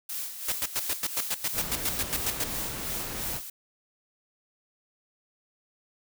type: noise with tremolo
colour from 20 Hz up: blue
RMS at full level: -33 dBFS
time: 0.09-3.5 s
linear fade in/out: 5 ms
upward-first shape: sine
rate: 2.9 Hz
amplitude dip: 60%
type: noise bursts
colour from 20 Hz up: white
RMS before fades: -28 dBFS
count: 15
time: 0.48-2.441 s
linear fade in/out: 5 ms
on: 43 ms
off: 94 ms
type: noise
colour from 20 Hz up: pink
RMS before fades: -37 dBFS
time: 1.52-3.41 s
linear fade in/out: 50 ms
effects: none